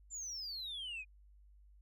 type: exponential sweep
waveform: sine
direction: down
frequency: 7340 to 2426 Hz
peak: -39 dBFS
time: 0.1-1.05 s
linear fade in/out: 50 ms
effects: tanh soft clip ceiling -39 dBFS + added 50 Hz sine -59 dBFS peak until 1.81 s